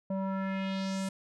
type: tone with low-pass filter sweep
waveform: square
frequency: 192.3 Hz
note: G3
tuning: 33 cents flat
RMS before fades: -33 dBFS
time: 0.1-1.09 s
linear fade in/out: 5 ms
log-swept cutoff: 670 to 9500 Hz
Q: 2.1
effects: none